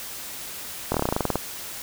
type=slowing click train; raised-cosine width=1 ms; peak=-8 dBFS; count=13; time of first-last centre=0.92-1.356 s; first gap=23 ms; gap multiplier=1.08; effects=white hiss -36 dBFS RMS until 1.82 s